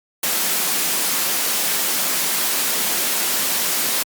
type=high-pass noise; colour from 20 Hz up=white; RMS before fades=-20 dBFS; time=0.23-4.03 s; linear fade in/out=5 ms; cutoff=160 Hz; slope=48 dB/octave; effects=Opus 48 kbps